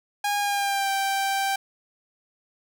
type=tone with pitch glide; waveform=sawtooth; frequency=818 to 783.3 Hz; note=G#5 to G5; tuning=-26 to -2 cents; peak=-19 dBFS; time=0.24-1.56 s; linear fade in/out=5 ms; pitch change=-76 cents; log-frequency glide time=0.38-0.9 s; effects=none